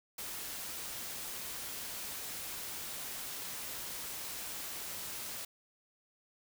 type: noise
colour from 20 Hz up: white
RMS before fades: -42 dBFS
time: 0.18-5.45 s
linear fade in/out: 5 ms
effects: none